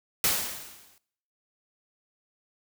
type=noise with exponential decay; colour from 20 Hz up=white; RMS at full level=-22 dBFS; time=0.24-0.98 s; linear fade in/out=1 ms; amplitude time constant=160 ms; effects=noise-tail reverb RT60 0.7 s tail -21 dB re dry